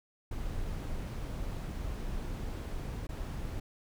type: noise with dropouts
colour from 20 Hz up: brown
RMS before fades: -37 dBFS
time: 0.31-3.6 s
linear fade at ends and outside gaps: 5 ms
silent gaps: 3.07-3.09 s
effects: none